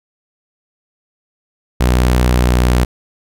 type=tone with pitch glide; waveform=sawtooth; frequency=61.74 to 61.28 Hz; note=B1 to B1; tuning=0 to -13 cents; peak=-6 dBFS; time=1.8-2.85 s; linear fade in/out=10 ms; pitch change=-13 cents; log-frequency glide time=2.27-2.52 s; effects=none